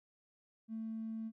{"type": "tone with tanh clipping", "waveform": "triangle", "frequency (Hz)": 222.7, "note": "A3", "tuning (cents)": 21, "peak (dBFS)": -38, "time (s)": [0.68, 1.32], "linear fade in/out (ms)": 50, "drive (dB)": 1, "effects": []}